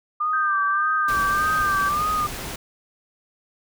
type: tone with vibrato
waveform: sine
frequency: 1200 Hz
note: D6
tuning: 37 cents sharp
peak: -20 dBFS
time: 0.2-2.27 s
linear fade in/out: 10 ms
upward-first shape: sine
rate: 1.7 Hz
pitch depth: 70 cents each way
type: tone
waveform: sine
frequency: 1568 Hz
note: G6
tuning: in tune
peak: -23 dBFS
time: 0.33-1.89 s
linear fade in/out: 5 ms
type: noise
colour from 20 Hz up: pink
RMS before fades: -32 dBFS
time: 1.08-2.56 s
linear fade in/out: 5 ms
effects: none